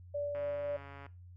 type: tone with tremolo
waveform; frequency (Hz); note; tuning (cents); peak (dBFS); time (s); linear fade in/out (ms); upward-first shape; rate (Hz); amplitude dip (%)
sine; 579; D5; -25; -32; 0.14-0.77; 10; sine; 3.8; 25
type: click train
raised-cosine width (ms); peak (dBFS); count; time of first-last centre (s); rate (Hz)
0.5; -35; 101; 0.35-1.064; 140
effects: noise-tail reverb RT60 0.3 s tail -19 dB re dry + added 89 Hz sine -50 dBFS peak until 1.36 s